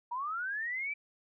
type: linear sweep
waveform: sine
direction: up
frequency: 929 to 2349 Hz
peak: -33 dBFS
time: 0.11-0.94 s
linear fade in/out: 10 ms
effects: none